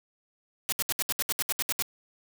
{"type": "noise bursts", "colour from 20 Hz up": "white", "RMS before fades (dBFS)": -28, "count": 12, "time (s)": [0.69, 1.823], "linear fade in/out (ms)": 0, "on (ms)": 33, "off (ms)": 67, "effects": []}